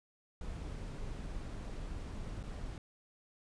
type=noise with dropouts; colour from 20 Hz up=brown; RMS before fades=-42 dBFS; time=0.41-2.78 s; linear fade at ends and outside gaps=2 ms; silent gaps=2.43-2.436 s; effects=resampled to 22050 Hz